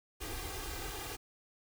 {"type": "noise with comb filter", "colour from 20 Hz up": "pink", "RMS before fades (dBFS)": -41, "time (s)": [0.2, 1.17], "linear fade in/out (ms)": 20, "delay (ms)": 2.5, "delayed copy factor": 1, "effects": []}